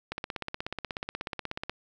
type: click train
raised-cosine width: 0.3 ms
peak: -17 dBFS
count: 27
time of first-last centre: 0.12-1.696 s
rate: 16.5 Hz
effects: 9-bit